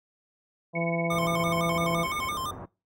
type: harmonic tone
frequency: 168.2 Hz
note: E3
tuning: 35 cents sharp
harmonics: 1 / 2 / 3 / 4 / 5 / 6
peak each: -29 / -35 / -33 / -31 / -44 / -40 dBFS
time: 0.73-2.07 s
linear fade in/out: 50 ms
type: tone with tremolo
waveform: sine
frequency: 2215 Hz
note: C#7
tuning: 2 cents flat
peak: -29 dBFS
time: 0.75-2.32 s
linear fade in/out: 5 ms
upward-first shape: sine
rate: 17 Hz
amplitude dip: 90%
type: tone with vibrato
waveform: square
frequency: 1124 Hz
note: C#6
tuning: 24 cents sharp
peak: -31 dBFS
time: 1.1-2.51 s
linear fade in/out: 5 ms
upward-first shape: square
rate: 5.9 Hz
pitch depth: 120 cents each way
type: low-pass noise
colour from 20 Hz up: pink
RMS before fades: -39 dBFS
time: 1.11-2.66 s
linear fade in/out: 10 ms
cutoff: 1200 Hz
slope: 24 dB/octave
effects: noise-tail reverb RT60 0.3 s tail -23 dB re dry + high-pass 60 Hz 12 dB/octave